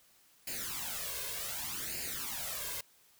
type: noise with flanger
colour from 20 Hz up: white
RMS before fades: -39 dBFS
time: 0.47-2.81 s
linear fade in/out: 5 ms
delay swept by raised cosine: 0.42 to 1.92 ms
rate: 0.66 Hz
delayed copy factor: +0.8
effects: white hiss -65 dBFS RMS until 3.19 s